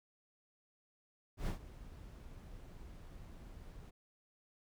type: noise with ADSR envelope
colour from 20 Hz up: brown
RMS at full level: -35 dBFS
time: 1.37-3.91 s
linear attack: 100 ms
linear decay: 110 ms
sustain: -17 dB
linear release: 15 ms
effects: none